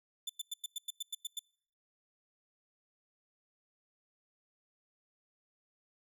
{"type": "tone bursts", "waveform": "sawtooth", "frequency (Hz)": 3520, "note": "A7", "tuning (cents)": 0, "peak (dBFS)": -33, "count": 10, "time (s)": [0.27, 1.393], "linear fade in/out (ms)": 5, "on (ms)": 25, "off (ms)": 97, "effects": ["noise-tail reverb RT60 0.6 s tail -26 dB re dry"]}